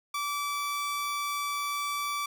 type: tone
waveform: sawtooth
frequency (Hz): 1157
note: D6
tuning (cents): -26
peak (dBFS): -26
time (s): 0.14-2.26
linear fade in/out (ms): 5
effects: none